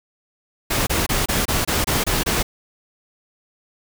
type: noise bursts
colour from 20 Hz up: pink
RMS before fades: -20 dBFS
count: 9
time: 0.7-2.43 s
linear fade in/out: 10 ms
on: 170 ms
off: 25 ms
effects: none